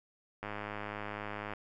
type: click train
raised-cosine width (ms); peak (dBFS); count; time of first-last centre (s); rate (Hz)
0.5; -24; 116; 0.43-1.536; 104
effects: none